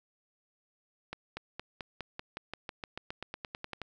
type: accelerating click train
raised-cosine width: 0.3 ms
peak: -22 dBFS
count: 19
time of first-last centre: 1.13-3.817 s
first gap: 240 ms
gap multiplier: 0.94
effects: none